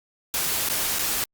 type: noise with dropouts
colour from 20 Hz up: white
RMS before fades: -25 dBFS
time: 0.34-1.24 s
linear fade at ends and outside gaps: 1 ms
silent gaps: 0.688-0.698 / 0.987-0.992 s
effects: Opus 48 kbps